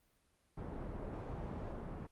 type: low-pass noise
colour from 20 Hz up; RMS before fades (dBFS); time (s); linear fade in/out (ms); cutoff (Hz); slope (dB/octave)
pink; -44; 0.57-2.07; 10; 830; 12
effects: pink hiss -75 dBFS RMS until 2.11 s + Opus 32 kbps